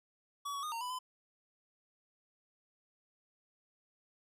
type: tone with pitch steps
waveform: square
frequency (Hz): 1137 / 1122 / 1229 / 920 / 993 / 1015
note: C#6 / C#6 / D#6 / A#5 / B5 / B5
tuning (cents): +44 / +21 / -22 / -23 / +9 / +47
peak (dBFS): -38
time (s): 0.45-0.99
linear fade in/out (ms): 10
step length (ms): 90
effects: resampled to 32000 Hz